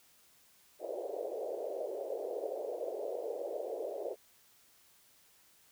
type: band-pass noise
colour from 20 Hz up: white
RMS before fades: -39 dBFS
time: 0.79-4.16 s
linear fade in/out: 50 ms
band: 390 to 630 Hz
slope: 48 dB/octave
effects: white hiss -65 dBFS RMS until 5.71 s